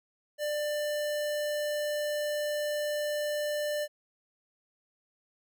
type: tone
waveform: square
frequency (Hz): 594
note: D5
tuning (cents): +20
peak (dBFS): -30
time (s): 0.38-3.88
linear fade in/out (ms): 50
effects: none